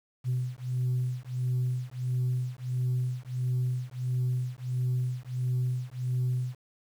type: beating tone pair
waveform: sine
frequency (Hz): 125.1 / 126.6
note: B2 / B2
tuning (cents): +23 / +43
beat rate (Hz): 1.5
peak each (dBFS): -29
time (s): 0.24-6.56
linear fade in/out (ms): 50
effects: tanh soft clip ceiling -22 dBFS + 9-bit